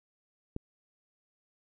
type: click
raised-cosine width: 3 ms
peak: -22 dBFS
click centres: 0.564 s
effects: none